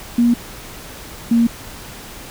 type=tone pair in turn; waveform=sine; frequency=237.8 / 232.8 Hz; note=A#3 / A#3; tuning=+35 / -2 cents; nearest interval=unison; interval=37 cents; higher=first; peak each=-10 dBFS; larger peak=neither; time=0.18-0.34 / 1.31-1.47 s; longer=neither; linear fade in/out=5 ms; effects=pink hiss -35 dBFS RMS until 2.3 s